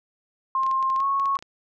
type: tone with pitch glide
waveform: sine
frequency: 1060 to 1101.2 Hz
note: C6 to C#6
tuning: +22 to -12 cents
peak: -20 dBFS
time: 0.55-1.37 s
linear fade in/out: 2 ms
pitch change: +66 cents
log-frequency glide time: 0.97-1.04 s
type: clicks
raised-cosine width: 0.2 ms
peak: -24 dBFS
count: 12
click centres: 0.634 / 0.665 / 0.713 / 0.827 / 0.901 / 0.962 / 1.003 / 1.198 / 1.257 / 1.355 / 1.39 / 1.425 s
effects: none